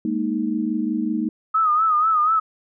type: chord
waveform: sine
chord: Ab suspended second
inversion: none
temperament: equal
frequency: 207.7 / 233.1 / 311.1 Hz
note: Ab3 / Bb3 / Eb4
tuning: 0 / 0 / 0 cents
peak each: -26 / -24 / -24 dBFS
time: 0.05-1.29 s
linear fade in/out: 2 ms
type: tone with vibrato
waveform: sine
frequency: 1263 Hz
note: D#6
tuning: 26 cents sharp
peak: -15 dBFS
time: 1.54-2.4 s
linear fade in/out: 10 ms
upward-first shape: sine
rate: 4.1 Hz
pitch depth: 79 cents each way
effects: none